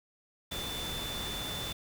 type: tone in noise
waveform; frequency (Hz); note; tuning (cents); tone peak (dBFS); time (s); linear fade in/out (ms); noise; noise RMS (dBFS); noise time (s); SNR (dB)
sine; 3520; A7; 0; -38; 0.51-1.73; 10; pink; -39; 0.51-1.73; -2
effects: none